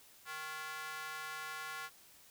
square tone with high-pass filter, 155.56 Hz, D#3, in tune, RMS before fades -44 dBFS, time 0.25-1.9 s, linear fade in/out 50 ms, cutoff 1300 Hz, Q 2.3, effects white hiss -61 dBFS RMS until 2.3 s

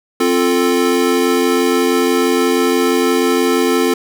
square chord, F major, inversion second, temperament equal with one note detuned, 263.1 / 349.2 / 440 Hz, C4 / F4 / A4, +10 / 0 / 0 cents, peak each -17 dBFS, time 0.2-3.94 s, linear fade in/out 5 ms, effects none

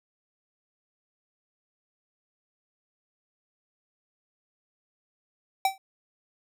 square tone with exponential decay, 772 Hz, G5, 27 cents flat, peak -18 dBFS, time 5.65-5.78 s, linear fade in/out 2 ms, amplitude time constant 28 ms, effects none

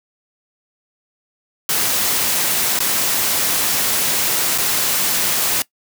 white noise with dropouts, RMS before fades -18 dBFS, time 1.69-5.62 s, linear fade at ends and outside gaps 1 ms, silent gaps 2.79-2.803 / 4.578-4.583 s, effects noise-tail reverb RT60 0.1 s tail -20 dB re dry + high-pass 100 Hz 12 dB/octave

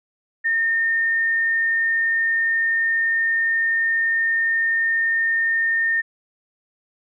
sine tone, 1823 Hz, A#6, 39 cents flat, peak -17 dBFS, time 0.44-6.02 s, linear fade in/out 20 ms, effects none

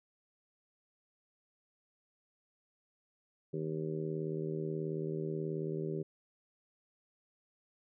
harmonic tone, 78.5 Hz, D#2, 16 cents sharp, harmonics 2 / 3 / 4 / 5 / 6 / 7, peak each -38 / -48 / -43 / -38 / -46 / -51 dBFS, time 3.53-6.03 s, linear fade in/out 10 ms, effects none

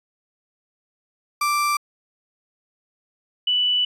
35% pulse / sine tone pair in turn, 1174.7 / 2970 Hz, D6 / F#7, 0 / +6 cents, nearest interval octave + major third, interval 1606 cents, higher second, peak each -17 dBFS, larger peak neither, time 1.41-1.77 / 3.47-3.85 s, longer second, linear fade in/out 5 ms, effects resampled to 32000 Hz

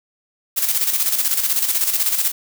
blue noise with tremolo, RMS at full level -17 dBFS, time 0.56-2.32 s, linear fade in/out 20 ms, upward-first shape square, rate 16 Hz, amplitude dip 55%, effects none

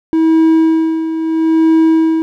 triangle tone with tremolo, 322.3 Hz, E4, 39 cents flat, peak -4 dBFS, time 0.13-2.22 s, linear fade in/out 0 ms, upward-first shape sine, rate 0.76 Hz, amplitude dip 65%, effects none

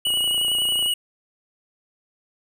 square tone with vibrato, 2916 Hz, F#7, 26 cents flat, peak -20 dBFS, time 0.05-0.94 s, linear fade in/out 5 ms, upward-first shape triangle, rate 11 Hz, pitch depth 28 cents each way
click train, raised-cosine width 1 ms, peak -24 dBFS, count 24, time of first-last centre 0.07-0.86 s, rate 29.1 Hz
effects none

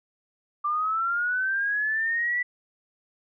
sine linear sweep, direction up, 1174.7 to 1975.5 Hz, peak -23 dBFS, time 0.64-2.43 s, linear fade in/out 10 ms, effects none

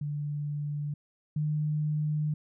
sine tone pair in turn, 146.83 / 151.39 Hz, D3 / D#3, 0 / -47 cents, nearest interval minor second, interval 53 cents, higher second, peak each -30 / -26 dBFS, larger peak second, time 0.01-0.94 / 1.36-2.34 s, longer second, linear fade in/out 5 ms, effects none

